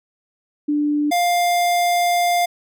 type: tone pair in turn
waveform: sine / square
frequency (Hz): 295 / 701.6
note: D4 / F5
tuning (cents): +8 / +8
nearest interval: octave + minor third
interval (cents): 1500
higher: second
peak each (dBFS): -16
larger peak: neither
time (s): 0.68-1.11 / 1.11-2.46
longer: second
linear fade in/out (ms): 10
effects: none